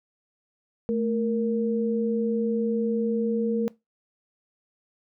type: tone pair together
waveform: sine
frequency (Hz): 220 / 466.2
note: A3 / A#4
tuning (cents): 0 / 0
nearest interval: octave + minor second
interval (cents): 1300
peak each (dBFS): -25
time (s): 0.89-3.68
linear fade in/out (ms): 0
effects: noise-tail reverb RT60 0.2 s tail -21 dB re dry